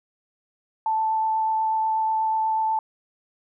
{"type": "tone with vibrato", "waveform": "sine", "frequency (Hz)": 880, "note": "A5", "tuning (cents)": 0, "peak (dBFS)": -20, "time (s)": [0.86, 2.79], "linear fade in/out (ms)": 2, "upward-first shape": "triangle", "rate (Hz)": 8.2, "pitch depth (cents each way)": 10, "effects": []}